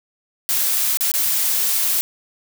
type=noise with dropouts; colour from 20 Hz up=blue; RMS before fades=-19 dBFS; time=0.49-2.01 s; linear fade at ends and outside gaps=0 ms; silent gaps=0.972-1.008 / 1.117-1.139 s; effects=none